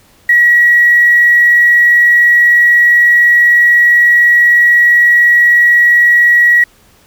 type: tone with quantisation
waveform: sine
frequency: 1917 Hz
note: A#6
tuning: 48 cents sharp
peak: -4 dBFS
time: 0.29-6.64 s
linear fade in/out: 5 ms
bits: 5
effects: pink hiss -47 dBFS RMS until 7.06 s